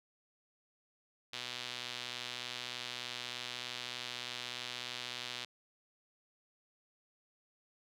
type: tone with band-pass filter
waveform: sawtooth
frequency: 123.3 Hz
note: B2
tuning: 2 cents flat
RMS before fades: -43 dBFS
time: 1.33-5.45 s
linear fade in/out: 5 ms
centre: 3600 Hz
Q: 2
effects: none